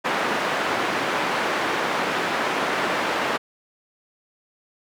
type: band-pass noise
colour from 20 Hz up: white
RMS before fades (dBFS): -24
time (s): 0.04-3.38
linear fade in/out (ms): 20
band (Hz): 230 to 1600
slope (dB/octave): 12
effects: none